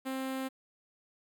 sawtooth tone with notch filter, 264.1 Hz, C4, 16 cents sharp, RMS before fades -36 dBFS, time 0.05-0.49 s, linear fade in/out 20 ms, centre 5600 Hz, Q 1.8, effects 11-bit

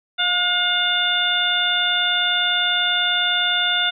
harmonic tone with a mistuned harmonic, 710 Hz, F5, 28 cents sharp, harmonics 1 / 2 / 3 / 4 / 5, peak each -28 / -22 / -29 / -24 / -20 dBFS, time 0.18-3.91 s, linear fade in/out 20 ms, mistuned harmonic 2, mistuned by +23 cents, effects none

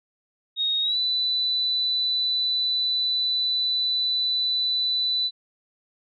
sine tone with pitch glide, 3740 to 3985 Hz, A#7 to B7, +5 to +15 cents, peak -21 dBFS, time 0.56-5.31 s, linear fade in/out 50 ms, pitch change +110 cents, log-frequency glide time 0.82-0.97 s, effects none

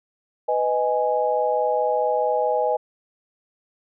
sine chord, G# minor, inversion first, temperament just, 498.4 / 623 / 830.6 Hz, B4 / D#5 / G#5, +16 / +2 / 0 cents, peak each -23 dBFS, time 0.48-2.77 s, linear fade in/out 10 ms, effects none

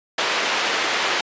white band-pass noise, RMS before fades -22 dBFS, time 0.18-1.21 s, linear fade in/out 5 ms, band 370 to 3000 Hz, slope 12 dB/octave, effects resampled to 16000 Hz

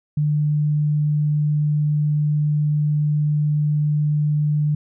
sine tone, 149.4 Hz, D3, 30 cents sharp, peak -16 dBFS, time 0.17-4.75 s, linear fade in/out 5 ms, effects none

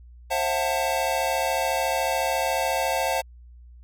square chord, F# half-diminished seventh, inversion second, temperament just, 532.8 / 666 / 740 / 888 Hz, C5 / E5 / F#5 / A5, +31 / +18 / 0 / +16 cents, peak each -29 dBFS, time 0.3-3.22 s, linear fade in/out 20 ms, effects added 60 Hz sine -44 dBFS peak until 3.83 s

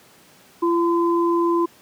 sine tone pair together, 340.9 / 1021.5 Hz, F4 / C6, -42 / -42 cents, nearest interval octave + perfect fifth, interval 1900 cents, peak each -17 / -22 dBFS, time 0.62-1.66 s, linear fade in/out 10 ms, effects pink hiss -51 dBFS RMS until 1.81 s + high-pass 150 Hz 12 dB/octave

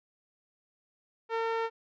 5% pulse tone with low-pass filter, 454.2 Hz, A#4, 45 cents flat, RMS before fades -31 dBFS, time 1.29-1.7 s, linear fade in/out 50 ms, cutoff 1000 Hz, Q 0.6, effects none

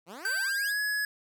10% pulse exponential sweep, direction up, 156 to 4356 Hz, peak -33 dBFS, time 0.06-0.74 s, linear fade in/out 50 ms
square tone with pitch glide, 1556 to 1687.1 Hz, G6 to G#6, -13 to +27 cents, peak -28 dBFS, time 0.25-1.05 s, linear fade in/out 2 ms, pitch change +140 cents, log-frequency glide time 0.38-0.8 s
effects none

